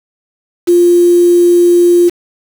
sine tone with quantisation, 349.2 Hz, F4, in tune, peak -4 dBFS, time 0.67-2.1 s, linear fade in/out 20 ms, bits 4, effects none

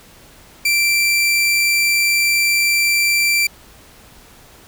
sawtooth tone, 2349 Hz, D7, in tune, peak -10 dBFS, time 0.65-3.47 s, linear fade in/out 5 ms, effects pink hiss -45 dBFS RMS until 4.67 s

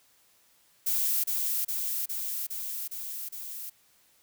violet noise with echo, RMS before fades -27 dBFS, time 0.86-1.24 s, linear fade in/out 10 ms, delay 410 ms, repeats 6, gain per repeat -2 dB, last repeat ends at 3.7 s, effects white hiss -64 dBFS RMS until 4.22 s

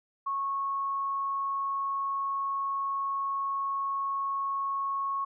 sine tone, 1100 Hz, C#6, 14 cents flat, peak -28 dBFS, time 0.26-5.25 s, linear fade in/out 10 ms, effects none

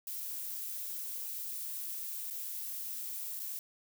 violet noise with dropouts, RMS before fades -40 dBFS, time 0.07-3.59 s, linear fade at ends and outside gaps 1 ms, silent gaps 2.302-2.308 / 3.394-3.399 s, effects none

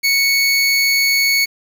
25% pulse tone, 2217 Hz, C#7, in tune, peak -9 dBFS, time 0.03-1.46 s, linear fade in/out 20 ms, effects 7-bit

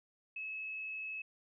sine tone, 2586 Hz, E7, 34 cents flat, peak -39 dBFS, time 0.36-1.22 s, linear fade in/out 5 ms, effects none

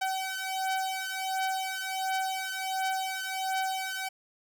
sawtooth beating tone pair, 761 / 762.4 Hz, F#5 / G5, +48 / -48 cents, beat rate 1.4 Hz, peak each -29 dBFS, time 0.01-4.09 s, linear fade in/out 10 ms, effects none

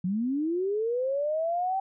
sine linear sweep, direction up, 172.9 to 780 Hz, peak -25 dBFS, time 0.04-1.8 s, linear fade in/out 5 ms, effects none

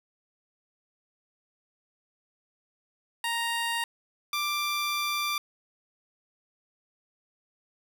15% pulse tone pair in turn, 932.3 / 1179.7 Hz, A#5 / D6, 0 / +7 cents, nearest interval major third, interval 407 cents, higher second, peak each -21 / -21 dBFS, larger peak neither, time 3.24-3.84 / 4.33-5.38 s, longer second, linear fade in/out 2 ms, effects none

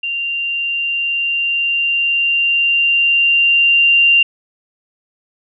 sine tone with level ramp, 2779 Hz, F7, 9 cents flat, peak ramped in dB -18 to -7 dBFS, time 0.03-4.23 s, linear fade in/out 5 ms, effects none

